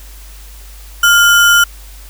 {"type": "tone with sample-and-hold", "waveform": "sine", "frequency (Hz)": 1404, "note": "F6", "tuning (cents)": 9, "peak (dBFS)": -5, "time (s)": [1.03, 1.64], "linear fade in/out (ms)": 5, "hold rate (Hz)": 4410, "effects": ["added 50 Hz sine -32 dBFS peak until 2.09 s", "white hiss -40 dBFS RMS until 2.09 s"]}